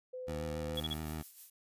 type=tone; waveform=sine; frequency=508 Hz; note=B4; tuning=49 cents sharp; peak=-40 dBFS; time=0.13-0.81 s; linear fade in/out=10 ms
type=tone with vibrato; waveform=15% pulse; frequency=77.6 Hz; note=D#2; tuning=4 cents flat; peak=-32 dBFS; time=0.27-1.23 s; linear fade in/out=20 ms; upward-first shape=sine; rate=7.1 Hz; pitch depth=37 cents each way
type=noise with tremolo; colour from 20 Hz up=violet; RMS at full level=-48 dBFS; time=0.75-1.5 s; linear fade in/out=5 ms; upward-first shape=sine; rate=6.4 Hz; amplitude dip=55%
type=tone bursts; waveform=sine; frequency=3357 Hz; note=G#7; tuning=18 cents sharp; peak=-34 dBFS; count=3; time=0.77-0.937 s; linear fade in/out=5 ms; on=31 ms; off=37 ms
effects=resampled to 32000 Hz